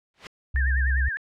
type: noise with exponential growth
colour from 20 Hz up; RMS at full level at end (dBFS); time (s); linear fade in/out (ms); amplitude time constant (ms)
white; -29; 0.14-0.27; 1; 28
type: tone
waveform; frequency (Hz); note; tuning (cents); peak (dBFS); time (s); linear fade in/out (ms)
sine; 66; C2; +16; -20; 0.54-1.09; 10
type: tone with vibrato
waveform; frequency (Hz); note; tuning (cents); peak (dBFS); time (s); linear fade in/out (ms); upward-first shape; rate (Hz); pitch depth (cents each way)
sine; 1707; G#6; +47; -26; 0.56-1.17; 0; sine; 10; 140
effects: low-pass 3000 Hz 12 dB/octave